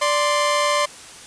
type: tone pair together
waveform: sawtooth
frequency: 587.3 / 1046.4 Hz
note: D5 / C6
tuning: 0 / 0 cents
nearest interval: minor seventh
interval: 1000 cents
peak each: -16 dBFS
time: 0.01-0.86 s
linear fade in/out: 10 ms
effects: white hiss -40 dBFS RMS until 1.26 s + resampled to 22050 Hz